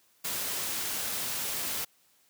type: noise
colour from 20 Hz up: white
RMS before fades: -33 dBFS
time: 0.24-1.85 s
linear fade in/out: 10 ms
effects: white hiss -66 dBFS RMS until 2.29 s + high-pass 80 Hz 12 dB/octave